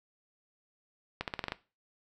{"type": "accelerating click train", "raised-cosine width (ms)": 0.3, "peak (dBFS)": -17, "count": 7, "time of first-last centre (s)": [1.21, 1.521], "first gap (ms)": 68, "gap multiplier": 0.89, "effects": ["noise-tail reverb RT60 0.3 s tail -17 dB re dry"]}